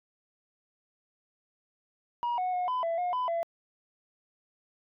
sine tone with pitch steps, 956 / 734 / 723 / 1006 / 668 / 716 / 1002 / 674 Hz, A#5 / F#5 / F#5 / B5 / E5 / F5 / B5 / E5, +43 / -14 / -40 / +32 / +23 / +43 / +25 / +38 cents, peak -25 dBFS, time 2.23-3.43 s, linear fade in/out 0 ms, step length 150 ms, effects tanh soft clip ceiling -26 dBFS

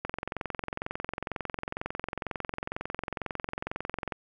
click train, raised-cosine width 0.5 ms, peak -17 dBFS, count 91, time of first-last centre 0.05-4.122 s, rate 22.1 Hz, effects none

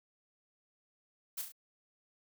blue noise with echo, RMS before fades -38 dBFS, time 1.37-1.42 s, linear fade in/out 10 ms, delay 34 ms, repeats 3, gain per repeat -5 dB, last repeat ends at 1.522 s, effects none

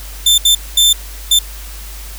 sawtooth tone bursts at uneven times, 3553 Hz, A7, 16 cents sharp, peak -4 dBFS, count 4, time 0.26-0.38 / 0.45-0.55 / 0.77-0.93 / 1.31-1.39 s, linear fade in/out 5 ms, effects added 50 Hz sine -28 dBFS peak until 2.18 s + white hiss -34 dBFS RMS until 2.18 s

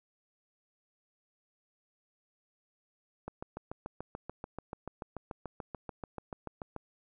click train, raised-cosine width 1 ms, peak -25 dBFS, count 25, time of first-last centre 3.28-6.763 s, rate 6.89 Hz, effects none

